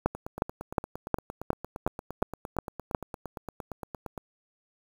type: two click trains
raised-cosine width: 1 ms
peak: -22 / -9 dBFS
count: 36 / 9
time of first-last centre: 0.15-4.178 / 0.06-2.948 s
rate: 8.69 / 2.77 Hz
effects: 7-bit